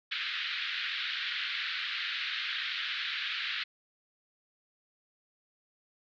white band-pass noise, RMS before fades -35 dBFS, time 0.11-3.64 s, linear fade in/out 10 ms, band 1400 to 4000 Hz, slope 48 dB/octave, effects none

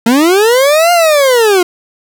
40% pulse linear two-way sweep, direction up then down, 220 to 709 to 346.5 Hz, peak -5 dBFS, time 0.06-1.63 s, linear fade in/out 5 ms, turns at 0.92 s, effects none

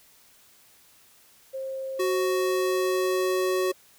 sine tone with pitch glide, 532 to 547.9 Hz, C5 to C#5, +29 to -20 cents, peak -30 dBFS, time 1.53-3.73 s, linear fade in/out 20 ms, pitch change +51 cents, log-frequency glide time 2.62-3.39 s
square tone, 371.5 Hz, F#4, 7 cents sharp, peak -24 dBFS, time 1.99-3.72 s, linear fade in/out 10 ms
effects white hiss -57 dBFS RMS until 3.98 s

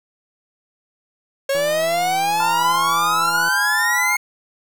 45% pulse exponential sweep, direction up, 542 to 2169 Hz, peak -17 dBFS, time 1.49-4.17 s, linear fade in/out 5 ms
click train, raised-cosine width 1 ms, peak -21 dBFS, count 324, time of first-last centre 1.55-3.484 s, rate 167 Hz
sine chord, F diminished, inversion first, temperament just, 838.1 / 1005.8 / 1396.9 Hz, Ab5 / Cb6 / F6, +16 / +31 / 0 cents, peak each -25 dBFS, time 2.4-4.16 s, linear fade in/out 2 ms
effects none

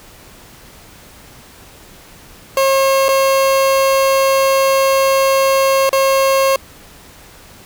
30% pulse tone with dropouts, 540 Hz, C#5, 45 cents flat, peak -8 dBFS, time 2.57-6.56 s, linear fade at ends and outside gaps 2 ms, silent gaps 3.084-3.088 / 5.893-5.929 s, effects pink hiss -41 dBFS RMS until 7.65 s

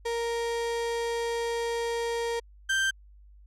35% pulse tone pair in turn, 466.2 / 1568.1 Hz, A#4 / G6, 0 / 0 cents, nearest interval octave + major sixth, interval 2100 cents, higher second, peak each -26 / -22 dBFS, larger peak second, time 0.05-2.4 / 2.69-2.91 s, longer first, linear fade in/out 10 ms, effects added 50 Hz sine -50 dBFS peak until 3.46 s + low-pass 9000 Hz 12 dB/octave

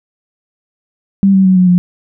sine tone with pitch steps, 196 / 191.41 / 186.93 / 182.56 / 178.29 Hz, G3 / G3 / F#3 / F#3 / F3, 0 / -41 / +18 / -23 / +36 cents, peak -5 dBFS, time 1.23-1.78 s, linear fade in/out 0 ms, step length 110 ms, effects none

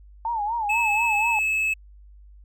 sine tone with vibrato, 880 Hz, A5, in tune, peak -23 dBFS, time 0.25-1.39 s, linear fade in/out 2 ms, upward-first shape sine, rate 4.1 Hz, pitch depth 130 cents each way
triangle tone, 2595 Hz, E7, 28 cents flat, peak -19 dBFS, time 0.69-1.74 s, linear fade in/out 10 ms
effects added 50 Hz sine -45 dBFS peak until 2.44 s

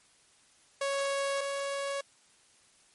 sawtooth tone pair in turn, 554.4 / 556.9 Hz, C#5 / C#5, 0 / +8 cents, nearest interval unison, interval 8 cents, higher second, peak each -25 / -28 dBFS, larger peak first, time 0.81-1.41 / 1.41-2.01 s, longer neither, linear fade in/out 5 ms, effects white hiss -63 dBFS RMS until 2.94 s + MP3 48 kbps

